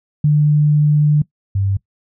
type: tone pair in turn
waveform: sine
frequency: 149.1 / 98.06 Hz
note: D3 / G2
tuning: +27 / +1 cents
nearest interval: perfect fifth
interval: 726 cents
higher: first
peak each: -9 / -14 dBFS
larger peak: first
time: 0.24-1.22 / 1.55-1.77 s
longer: first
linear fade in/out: 5 ms
effects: noise-tail reverb RT60 0.1 s tail -20 dB re dry